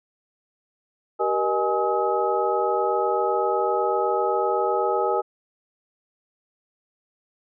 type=tone cluster; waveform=sine; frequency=387.1 / 475 / 616 / 834 / 1274 Hz; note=G4 / A#4 / D#5 / G#5 / D#6; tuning=-22 / +33 / -17 / +7 / +41 cents; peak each=-26 / -25 / -28 / -25 / -28 dBFS; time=1.19-5.22 s; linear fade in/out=20 ms; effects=none